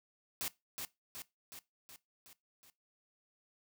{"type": "noise with echo", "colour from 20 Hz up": "white", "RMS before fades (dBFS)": -38, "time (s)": [0.41, 0.48], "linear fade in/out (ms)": 0, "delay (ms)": 370, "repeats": 6, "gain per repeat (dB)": -4, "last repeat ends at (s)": 2.7, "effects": ["noise-tail reverb RT60 0.2 s tail -19 dB re dry"]}